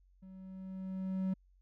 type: tone with level ramp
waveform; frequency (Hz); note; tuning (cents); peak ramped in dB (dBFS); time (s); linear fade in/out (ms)
triangle; 188.8; F#3; +35; -48 to -28; 0.22-1.34; 10
effects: added 46 Hz sine -63 dBFS peak until 1.61 s